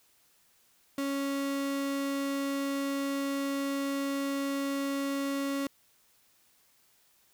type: tone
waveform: 35% pulse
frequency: 277.2 Hz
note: C#4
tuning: in tune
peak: -28 dBFS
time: 0.98-5.67 s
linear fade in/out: 2 ms
effects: white hiss -66 dBFS RMS until 7.33 s